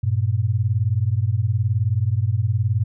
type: beating tone pair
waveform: sine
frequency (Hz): 98 / 117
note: G2 / A#2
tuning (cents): 0 / +7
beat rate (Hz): 19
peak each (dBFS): -20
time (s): 0.03-2.84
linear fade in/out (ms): 10
effects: none